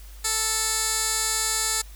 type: tone with band-pass filter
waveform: 15% pulse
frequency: 440 Hz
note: A4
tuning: in tune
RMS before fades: -25 dBFS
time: 0.24-1.82 s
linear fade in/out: 10 ms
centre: 8200 Hz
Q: 1.3
effects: added 50 Hz sine -40 dBFS peak until 1.95 s + white hiss -51 dBFS RMS until 1.95 s